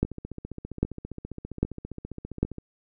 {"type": "two click trains", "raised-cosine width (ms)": 3, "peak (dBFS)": [-9, -23], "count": [4, 39], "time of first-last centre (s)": [[0.03, 2.43], [0.05, 2.583]], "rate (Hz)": [1.25, 15], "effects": []}